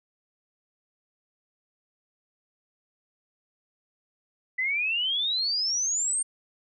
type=exponential sweep; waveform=sine; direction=up; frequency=1981 to 8830 Hz; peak=-24 dBFS; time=4.58-6.23 s; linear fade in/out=10 ms; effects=none